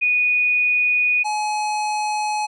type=tone pair in turn; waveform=sine / square; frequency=2470 / 846.9 Hz; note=D#7 / G#5; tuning=-13 / +34 cents; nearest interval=octave + perfect fifth; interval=1853 cents; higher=first; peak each=-15 / -21 dBFS; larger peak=first; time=0.01-1.24 / 1.24-2.47 s; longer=neither; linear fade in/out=20 ms; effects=resampled to 22050 Hz